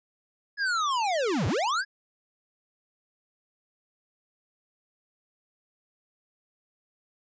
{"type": "linear two-way sweep", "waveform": "square", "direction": "down then up", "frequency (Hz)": [1700, 82.41, 1700], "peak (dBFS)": -25, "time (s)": [0.57, 1.85], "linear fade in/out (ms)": 50, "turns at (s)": 1.47, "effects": ["resampled to 16000 Hz"]}